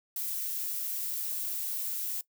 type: noise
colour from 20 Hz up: violet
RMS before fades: -34 dBFS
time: 0.16-2.21 s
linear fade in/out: 2 ms
effects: noise-tail reverb RT60 0.1 s tail -20 dB re dry